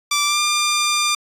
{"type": "tone with pitch glide", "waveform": "10% pulse", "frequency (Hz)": [1170, 1197.3], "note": ["D6", "D6"], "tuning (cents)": [-7, 33], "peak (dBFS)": -8, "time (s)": [0.11, 1.15], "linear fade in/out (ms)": 5, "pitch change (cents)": 40, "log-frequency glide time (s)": [0.25, 0.4], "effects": ["resampled to 32000 Hz"]}